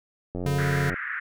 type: click train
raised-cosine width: 2 ms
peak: -19 dBFS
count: 54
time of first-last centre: 0.35-0.942 s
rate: 89.6 Hz
type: tone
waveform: square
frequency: 141.6 Hz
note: C#3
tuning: 37 cents sharp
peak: -24 dBFS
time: 0.46-0.9 s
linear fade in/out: 2 ms
type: band-pass noise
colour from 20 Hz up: white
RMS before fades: -32 dBFS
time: 0.58-1.2 s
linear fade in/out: 10 ms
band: 1400 to 1900 Hz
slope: 48 dB/octave
effects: none